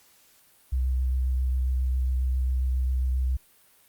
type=tone with vibrato; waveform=sine; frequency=64 Hz; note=C2; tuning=38 cents flat; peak=-22 dBFS; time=0.72-3.37 s; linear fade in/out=10 ms; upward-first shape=sine; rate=7.4 Hz; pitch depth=17 cents each way; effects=white hiss -59 dBFS RMS until 3.88 s + Opus 48 kbps